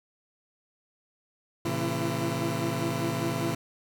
20% pulse tone cluster, 114 / 136.2 / 166 / 336.9 Hz, A#2 / C#3 / E3 / E4, -38 / -30 / +12 / +38 cents, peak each -28 dBFS, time 1.65-3.55 s, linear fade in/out 5 ms, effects none

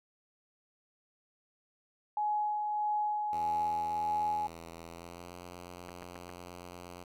sine tone with tremolo, 841 Hz, G#5, 22 cents sharp, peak -28 dBFS, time 2.17-4.47 s, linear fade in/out 2 ms, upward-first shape sine, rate 1.6 Hz, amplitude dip 30%
5% pulse tone with pitch glide, 83.5 to 88.41 Hz, E2 to F2, +23 to +22 cents, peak -34 dBFS, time 3.32-7.04 s, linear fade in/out 10 ms, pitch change +99 cents, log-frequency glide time 4.82-5.34 s
click train, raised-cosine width 0.5 ms, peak -30 dBFS, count 4, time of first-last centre 5.89-6.294 s, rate 7.43 Hz
effects none

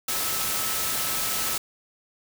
sine tone in noise, 1300 Hz, E6, 24 cents flat, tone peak -38 dBFS, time 0.08-1.58 s, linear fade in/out 5 ms, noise white, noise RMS -27 dBFS, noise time 0.08-1.58 s, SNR -14 dB, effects none

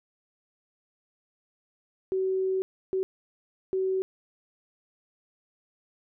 sine tone bursts at uneven times, 378.5 Hz, F#4, 39 cents sharp, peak -24 dBFS, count 3, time 2.12-2.62 / 2.93-3.03 / 3.73-4.02 s, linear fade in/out 0 ms, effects none

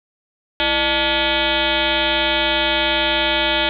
sine tone with frequency modulation, 1975.5 Hz, B6, in tune, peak -15 dBFS, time 0.6-3.69 s, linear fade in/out 0 ms, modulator 274 Hz, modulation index 6.1, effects none

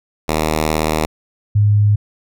5% pulse / sine tone pair in turn, 78 / 103.83 Hz, D#2 / G#2, +5 / 0 cents, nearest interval perfect fourth, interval 495 cents, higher second, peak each -4 / -9 dBFS, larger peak first, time 0.28-1.06 / 1.55-1.96 s, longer first, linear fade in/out 10 ms, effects none

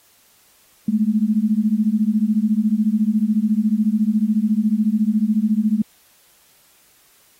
sine beating tone pair, 207.7 / 221.7 Hz, G#3 / A3, 0 / +13 cents, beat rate 14 Hz, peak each -18 dBFS, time 0.88-5.82 s, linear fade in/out 5 ms, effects white hiss -55 dBFS RMS until 7.39 s + AAC 48 kbps

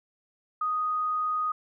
sine tone, 1244.5 Hz, D#6, in tune, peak -25 dBFS, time 0.61-1.52 s, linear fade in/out 5 ms, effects none

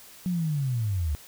sine linear sweep, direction down, 185 to 69.3 Hz, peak -24 dBFS, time 0.26-1.15 s, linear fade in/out 0 ms, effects white hiss -49 dBFS RMS until 1.27 s

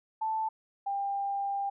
sine tone pair in turn, 880 / 796.4 Hz, A5 / G5, 0 / +27 cents, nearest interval major second, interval 173 cents, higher first, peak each -28 / -29 dBFS, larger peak first, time 0.21-0.49 / 0.86-1.7 s, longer second, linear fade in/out 10 ms, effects none

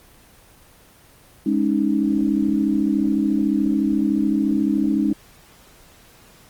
sine chord, Ab suspended fourth, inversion none, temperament equal, 207.7 / 277.2 / 311.1 Hz, Ab3 / Db4 / Eb4, 0 / 0 / 0 cents, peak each -21 dBFS, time 1.46-5.13 s, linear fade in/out 5 ms, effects pink hiss -50 dBFS RMS until 6.49 s + Opus 24 kbps

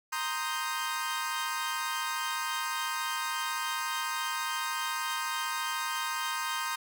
sawtooth chord, C minor seventh, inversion third, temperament equal, 932.3 / 1046.5 / 1244.5 / 1568 Hz, Bb5 / C6 / Eb6 / G6, 0 / 0 / 0 / 0 cents, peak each -33 dBFS, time 0.12-6.76 s, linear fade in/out 10 ms, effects none

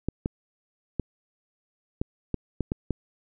clicks, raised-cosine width 3 ms, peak -13 dBFS, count 8, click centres 0.086 / 0.259 / 0.997 / 2.015 / 2.343 / 2.607 / 2.719 / 2.907 s, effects none

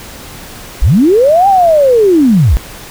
sine linear two-way sweep, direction up then down, 36.71 to 806 to 39.99 Hz, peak -4 dBFS, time 0.82-2.57 s, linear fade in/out 0 ms, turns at 1.48 s, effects pink hiss -30 dBFS RMS until 2.9 s

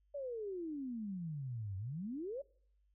sine exponential two-way sweep, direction down then up, 587.3 to 92.3 to 587.3 Hz, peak -39 dBFS, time 0.14-2.42 s, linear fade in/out 10 ms, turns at 1.77 s, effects noise-tail reverb RT60 0.6 s tail -25 dB re dry + added 50 Hz sine -70 dBFS peak until 2.94 s

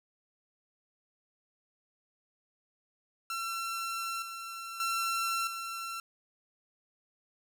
sawtooth tone with level steps, 1352 Hz, E6, 43 cents sharp, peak -30 / -36 / -26 / -33 dBFS, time 3.3-6 s, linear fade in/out 2 ms, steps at 4.22 / 4.8 / 5.47 s, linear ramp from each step 2 ms, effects none

